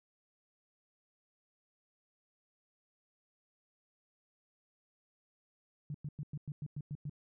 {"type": "tone bursts", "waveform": "sine", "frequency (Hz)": 146.5, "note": "D3", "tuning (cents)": -4, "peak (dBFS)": -37, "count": 9, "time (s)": [5.9, 7.096], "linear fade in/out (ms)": 2, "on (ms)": 44, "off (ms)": 100, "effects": []}